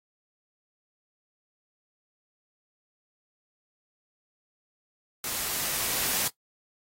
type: noise with level ramp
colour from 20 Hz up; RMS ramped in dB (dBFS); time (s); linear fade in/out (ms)
white; -32 to -27; 5.24-6.28; 2
effects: noise-tail reverb RT60 0.1 s tail -17 dB re dry + AAC 48 kbps